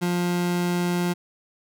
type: tone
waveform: 30% pulse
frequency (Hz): 176.1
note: F3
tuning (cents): +15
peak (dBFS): -19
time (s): 0.01-1.14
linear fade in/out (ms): 20
effects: none